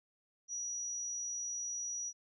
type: tone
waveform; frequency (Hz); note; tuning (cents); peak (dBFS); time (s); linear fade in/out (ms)
sine; 5820; F#8; -29; -37; 0.48-2.13; 50
effects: none